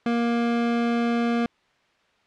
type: tone pair together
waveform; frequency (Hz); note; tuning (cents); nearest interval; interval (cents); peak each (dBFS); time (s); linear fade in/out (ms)
square; 235.2 / 470.4; A#3 / A#4; +16 / +16; octave; 1200; -22 / -30; 0.06-1.46; 2
effects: white hiss -63 dBFS RMS until 2.26 s + low-pass 3000 Hz 12 dB/octave